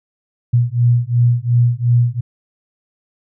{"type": "beating tone pair", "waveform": "sine", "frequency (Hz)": [119, 121.8], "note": ["A#2", "B2"], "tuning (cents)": [36, -24], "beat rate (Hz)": 2.8, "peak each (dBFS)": -14, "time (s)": [0.53, 2.21], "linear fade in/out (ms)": 10, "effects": []}